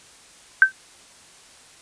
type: tone with exponential decay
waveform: sine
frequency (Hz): 1550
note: G6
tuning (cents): -20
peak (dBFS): -4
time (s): 0.62-0.72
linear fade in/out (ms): 1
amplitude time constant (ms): 21
effects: white hiss -49 dBFS RMS until 1.81 s + resampled to 22050 Hz